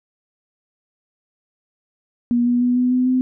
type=tone with pitch steps; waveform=sine; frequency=240 / 243.1 / 246.2 / 249.3 / 252.5 / 255.7 Hz; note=B3 / B3 / B3 / B3 / B3 / C4; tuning=-49 / -27 / -5 / +16 / +39 / -40 cents; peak=-14 dBFS; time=2.31-3.21 s; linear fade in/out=0 ms; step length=150 ms; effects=none